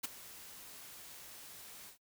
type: noise with ADSR envelope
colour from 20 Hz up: white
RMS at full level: -35 dBFS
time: 0.03-1.98 s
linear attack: 15 ms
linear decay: 16 ms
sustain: -17 dB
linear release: 110 ms
effects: noise-tail reverb RT60 0.1 s tail -24 dB re dry